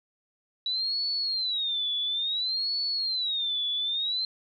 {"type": "tone with vibrato", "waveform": "sine", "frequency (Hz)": 3902, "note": "B7", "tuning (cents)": -22, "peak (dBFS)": -26, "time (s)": [0.66, 4.25], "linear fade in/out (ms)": 2, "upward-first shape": "sine", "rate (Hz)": 0.58, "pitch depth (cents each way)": 220, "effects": []}